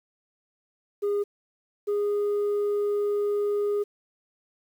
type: tone pair in turn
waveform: sine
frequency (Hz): 408.1 / 411.2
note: G#4 / G#4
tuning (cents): -30 / -17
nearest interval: unison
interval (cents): 13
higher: second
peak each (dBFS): -20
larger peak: neither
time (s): 1.02-1.24 / 1.87-3.84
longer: second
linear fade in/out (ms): 20
effects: tanh soft clip ceiling -22 dBFS + 9-bit